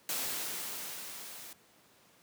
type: noise with level ramp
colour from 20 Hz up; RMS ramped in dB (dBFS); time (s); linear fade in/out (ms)
white; -34 to -48; 0.09-1.53; 2
effects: pink hiss -63 dBFS RMS until 2.22 s + high-pass 150 Hz 12 dB/octave